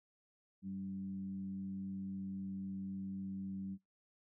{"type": "tone with frequency modulation", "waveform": "sine", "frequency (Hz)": 192.8, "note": "G3", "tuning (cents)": -28, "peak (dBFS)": -40, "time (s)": [0.62, 3.78], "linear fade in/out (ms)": 50, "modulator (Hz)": 96.2, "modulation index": 0.4, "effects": ["noise-tail reverb RT60 0.2 s tail -25 dB re dry"]}